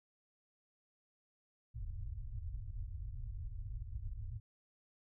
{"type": "low-pass noise", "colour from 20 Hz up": "pink", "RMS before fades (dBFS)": -43, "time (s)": [1.74, 4.4], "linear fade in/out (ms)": 20, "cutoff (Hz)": 120, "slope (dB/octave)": 96, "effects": []}